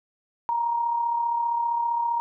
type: tone with amplitude modulation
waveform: sine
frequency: 939 Hz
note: A#5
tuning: 12 cents sharp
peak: -20 dBFS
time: 0.49-2.2 s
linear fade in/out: 0 ms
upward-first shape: sine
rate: 35.2 Hz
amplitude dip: 45%
effects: none